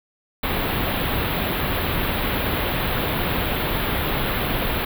pink band-stop noise, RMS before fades -23 dBFS, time 0.43-4.85 s, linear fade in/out 5 ms, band 3900 to 12000 Hz, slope 48 dB/octave, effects none

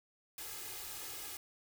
white noise with comb filter, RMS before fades -45 dBFS, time 0.38-1.37 s, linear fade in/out 2 ms, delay 2.4 ms, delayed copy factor +0.75, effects none

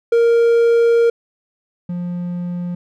triangle tone pair in turn, 466.2 / 176.1 Hz, A#4 / F3, 0 / +15 cents, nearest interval octave + perfect fourth, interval 1685 cents, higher first, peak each -8 / -19 dBFS, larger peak first, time 0.12-1.1 / 1.89-2.75 s, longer first, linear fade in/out 5 ms, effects none

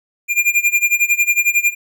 square tone with tremolo, 2403 Hz, D7, 39 cents sharp, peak -10 dBFS, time 0.28-1.75 s, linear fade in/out 50 ms, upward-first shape sine, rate 11 Hz, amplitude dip 90%, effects none

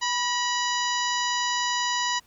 harmonic tone with a mistuned harmonic, 982 Hz, B5, 10 cents flat, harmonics 1 / 2 / 3 / 4 / 5 / 6 / 7, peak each -27 / -30 / -32 / -33 / -34 / -35 / -35 dBFS, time 0.01-2.2 s, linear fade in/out 20 ms, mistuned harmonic 2, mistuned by -46 cents, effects pink hiss -60 dBFS RMS until 2.26 s

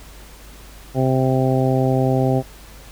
harmonic tone, 130.81 Hz, C3, in tune, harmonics 1 / 2 / 3 / 4 / 5 / 6, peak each -18 / -21 / -23 / -24 / -25 / -26 dBFS, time 0.94-2.43 s, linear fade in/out 50 ms, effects added 50 Hz sine -41 dBFS peak until 2.91 s + pink hiss -44 dBFS RMS until 2.91 s

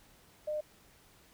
sine tone, 606 Hz, D#5, 46 cents flat, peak -32 dBFS, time 0.47-0.61 s, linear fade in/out 10 ms, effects pink hiss -62 dBFS RMS until 1.33 s

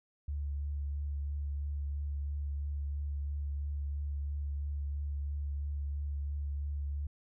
sine tone with vibrato, 71.8 Hz, D2, 39 cents flat, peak -33 dBFS, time 0.28-7.07 s, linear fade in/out 5 ms, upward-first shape triangle, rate 3 Hz, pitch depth 20 cents each way, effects none

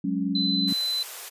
sine chord, F# suspended second, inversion none, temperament equal with one note detuned, 185 / 206.9 / 277.2 Hz, F#3 / G#3 / C#4, 0 / -6 / 0 cents, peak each -28 / -29 / -27 dBFS, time 0.04-0.73 s, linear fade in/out 5 ms
sine tone, 4030 Hz, B7, 34 cents sharp, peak -24 dBFS, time 0.35-1.03 s, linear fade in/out 5 ms
white high-pass noise, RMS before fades -38 dBFS, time 0.67-1.3 s, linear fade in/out 20 ms, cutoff 390 Hz, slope 48 dB/octave
effects resampled to 32000 Hz

